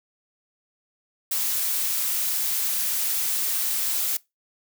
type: noise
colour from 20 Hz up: blue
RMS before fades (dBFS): -25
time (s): 1.31-4.17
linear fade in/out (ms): 5
effects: noise-tail reverb RT60 0.2 s tail -22 dB re dry